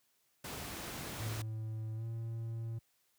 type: noise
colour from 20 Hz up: pink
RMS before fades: -43 dBFS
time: 0.44-1.42 s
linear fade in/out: 5 ms
type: tone with pitch glide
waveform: triangle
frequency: 110 to 114.01 Hz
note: A2 to A#2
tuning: 0 to -38 cents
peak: -35 dBFS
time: 1.19-2.79 s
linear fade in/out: 10 ms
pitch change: +62 cents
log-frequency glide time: 1.95-2.05 s
effects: white hiss -75 dBFS RMS until 3.18 s + high-pass 60 Hz 12 dB/octave